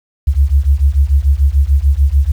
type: beating tone pair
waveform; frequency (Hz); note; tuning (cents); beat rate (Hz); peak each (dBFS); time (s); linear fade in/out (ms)
sine; 66.5 / 73.3; C2 / D2; +29 / -3; 6.8; -11; 0.27-2.32; 10
effects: 7-bit